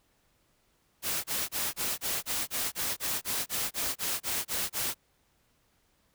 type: noise bursts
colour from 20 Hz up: white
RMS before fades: -31 dBFS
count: 16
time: 1.02-4.945 s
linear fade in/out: 50 ms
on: 220 ms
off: 27 ms
effects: pink hiss -70 dBFS RMS until 6.14 s